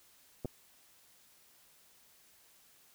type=clicks; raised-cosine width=2 ms; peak=-25 dBFS; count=2; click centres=0.448 / 0.456 s; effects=white hiss -64 dBFS RMS until 2.94 s